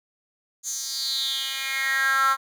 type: tone with high-pass filter sweep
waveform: 10% pulse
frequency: 269.1 Hz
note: C4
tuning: 49 cents sharp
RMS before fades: -25 dBFS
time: 0.63-2.37 s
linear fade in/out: 50 ms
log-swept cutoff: 6700 to 1200 Hz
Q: 5.9
effects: none